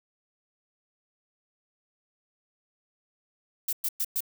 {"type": "noise bursts", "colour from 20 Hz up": "violet", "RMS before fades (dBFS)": -28, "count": 4, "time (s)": [3.68, 4.206], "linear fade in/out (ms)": 5, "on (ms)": 49, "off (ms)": 110, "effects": []}